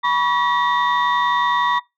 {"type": "tone cluster", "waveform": "sine", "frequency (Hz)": [976, 1127, 1922, 3622], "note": ["B5", "C#6", "B6", "A7"], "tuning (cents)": [-21, 28, -48, 49], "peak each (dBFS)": [-18, -19, -22, -27], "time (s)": [0.03, 1.8], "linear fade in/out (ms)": 20, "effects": ["noise-tail reverb RT60 0.2 s tail -22 dB re dry", "tanh soft clip ceiling -9 dBFS"]}